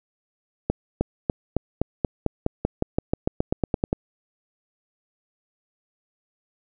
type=accelerating click train; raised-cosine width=2 ms; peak=-7 dBFS; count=19; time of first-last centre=0.7-3.929 s; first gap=310 ms; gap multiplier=0.93; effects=none